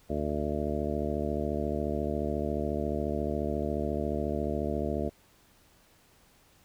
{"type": "harmonic tone", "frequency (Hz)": 74.2, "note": "D2", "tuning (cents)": 18, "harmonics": [1, 2, 3, 4, 5, 6, 7, 8, 9], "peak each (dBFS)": [-35, -39, -35, -37, -36, -37, -47, -37, -38], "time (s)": [0.09, 5.1], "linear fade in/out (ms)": 20, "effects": ["pink hiss -62 dBFS RMS until 6.64 s"]}